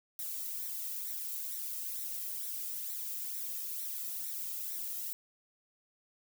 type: noise with flanger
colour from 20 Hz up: violet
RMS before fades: -39 dBFS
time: 0.19-5.13 s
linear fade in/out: 0 ms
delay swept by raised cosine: 0.51 to 1.61 ms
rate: 2.2 Hz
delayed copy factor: +0.65
effects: none